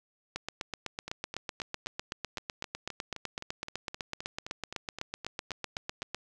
two click trains, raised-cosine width 0.2 ms, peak -17 / -22 dBFS, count 47 / 20, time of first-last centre 0.36-6.146 / 1.08-6.028 s, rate 7.95 / 3.84 Hz, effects none

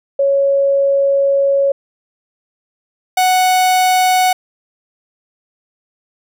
sine / 45% pulse tone pair in turn, 554.4 / 740 Hz, C#5 / F#5, 0 / 0 cents, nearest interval perfect fourth, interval 500 cents, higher second, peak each -10 / -10 dBFS, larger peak neither, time 0.19-1.72 / 3.17-4.33 s, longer first, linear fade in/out 5 ms, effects none

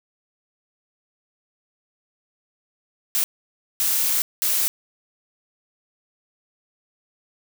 blue noise bursts at uneven times, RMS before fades -21 dBFS, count 3, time 3.15-3.24 / 3.8-4.22 / 4.42-4.68 s, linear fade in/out 0 ms, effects none

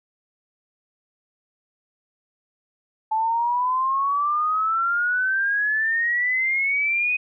sine exponential sweep, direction up, 868 to 2512 Hz, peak -19 dBFS, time 3.11-7.17 s, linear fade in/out 10 ms, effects none

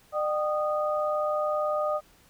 sine tone cluster, 603 / 769 / 1235 Hz, D5 / G5 / D#6, +46 / -33 / -13 cents, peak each -26 / -35 / -30 dBFS, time 0.12-2.01 s, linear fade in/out 50 ms, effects pink hiss -59 dBFS RMS until 2.29 s

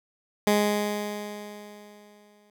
15% pulse tone with exponential decay, 207.7 Hz, G#3, in tune, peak -12 dBFS, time 0.47-2.5 s, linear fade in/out 2 ms, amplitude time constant 440 ms, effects none

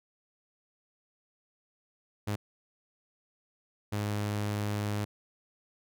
sawtooth tone bursts at uneven times, 103.9 Hz, G#2, 1 cent sharp, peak -26 dBFS, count 2, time 2.27-2.36 / 3.92-5.05 s, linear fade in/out 10 ms, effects none

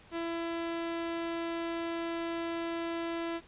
sawtooth tone, 334.8 Hz, E4, 27 cents sharp, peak -29 dBFS, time 0.11-3.41 s, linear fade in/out 50 ms, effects pink hiss -57 dBFS RMS until 3.47 s + resampled to 8000 Hz

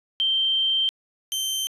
sine / sawtooth tone pair in turn, 3136 / 3116 Hz, G7 / G7, 0 / -11 cents, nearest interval unison, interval 11 cents, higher first, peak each -19 / -21 dBFS, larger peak first, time 0.2-0.89 / 1.32-1.67 s, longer first, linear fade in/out 0 ms, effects resampled to 32000 Hz + 10-bit

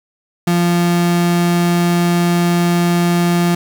35% pulse tone, 173.4 Hz, F3, 12 cents flat, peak -10 dBFS, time 0.47-3.55 s, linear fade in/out 5 ms, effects 8-bit

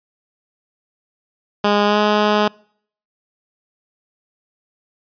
10% pulse tone with pitch glide, 205.9 to 209.9 Hz, G#3 to G#3, -15 to +19 cents, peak -5 dBFS, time 1.64-2.48 s, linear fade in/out 5 ms, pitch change +34 cents, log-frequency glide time 1.85-1.99 s, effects noise-tail reverb RT60 0.6 s tail -26 dB re dry + resampled to 11025 Hz

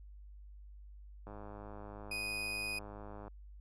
click train, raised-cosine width 1 ms, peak -35 dBFS, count 208, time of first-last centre 1.27-3.28 s, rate 103 Hz
35% pulse tone, 2489 Hz, D#7, in tune, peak -35 dBFS, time 2.11-2.79 s, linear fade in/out 5 ms
effects added 50 Hz sine -50 dBFS peak until 3.6 s + low-pass 12000 Hz 12 dB/octave

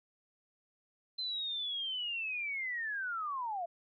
sine linear sweep, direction down, 4097 to 659.3 Hz, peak -34 dBFS, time 1.18-3.66 s, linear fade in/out 10 ms, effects MP3 96 kbps

